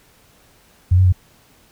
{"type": "tone with pitch steps", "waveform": "sine", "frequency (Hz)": [89.9, 93.2, 90.9], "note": ["F#2", "F#2", "F#2"], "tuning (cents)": [-49, 13, -30], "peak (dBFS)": -9, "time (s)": [0.91, 1.126], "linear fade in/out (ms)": 10, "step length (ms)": 72, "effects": ["pink hiss -53 dBFS RMS until 1.71 s"]}